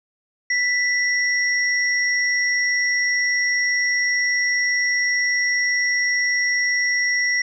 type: tone pair together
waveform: sine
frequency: 1977 / 5595 Hz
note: B6 / F8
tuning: +1 / +2 cents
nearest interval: octave + tritone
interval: 1801 cents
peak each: -18 / -25 dBFS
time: 0.5-7.42 s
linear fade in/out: 5 ms
effects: none